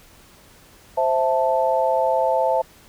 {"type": "chord", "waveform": "sine", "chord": "A minor", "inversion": "first", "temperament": "equal", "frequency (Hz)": [523.3, 659.3, 880], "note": ["C5", "E5", "A5"], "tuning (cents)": [0, 0, 0], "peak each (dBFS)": -21, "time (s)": [0.97, 2.62], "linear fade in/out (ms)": 10, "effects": ["pink hiss -50 dBFS RMS until 2.88 s"]}